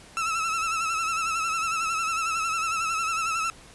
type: tone with vibrato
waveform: 30% pulse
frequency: 1318.5 Hz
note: E6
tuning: in tune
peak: -22 dBFS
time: 0.17-3.5 s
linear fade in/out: 0 ms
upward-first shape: sine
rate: 11 Hz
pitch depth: 56 cents each way
effects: pink hiss -49 dBFS RMS until 3.74 s + resampled to 24000 Hz